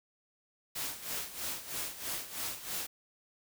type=noise with tremolo; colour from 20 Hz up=white; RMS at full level=-36 dBFS; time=0.75-2.87 s; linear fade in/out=10 ms; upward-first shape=sine; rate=3.1 Hz; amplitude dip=75%; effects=none